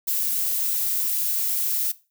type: noise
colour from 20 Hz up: violet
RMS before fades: -24 dBFS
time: 0.07-1.92 s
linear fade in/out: 10 ms
effects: noise-tail reverb RT60 0.3 s tail -18 dB re dry